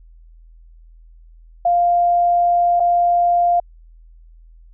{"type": "tone with dropouts", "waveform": "sine", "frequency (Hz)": 698.5, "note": "F5", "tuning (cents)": 0, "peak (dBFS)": -12, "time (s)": [1.65, 3.6], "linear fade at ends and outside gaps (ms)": 5, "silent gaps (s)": [2.798, 2.802], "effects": ["added 41 Hz sine -42 dBFS peak until 4.73 s"]}